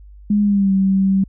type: tone with pitch glide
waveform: sine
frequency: 206.8 to 192.95 Hz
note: G#3 to G3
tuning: -7 to -27 cents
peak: -12 dBFS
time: 0.3-1.24 s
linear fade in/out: 5 ms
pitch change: -120 cents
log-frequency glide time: 0.42-0.72 s
effects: added 50 Hz sine -38 dBFS peak until 1.28 s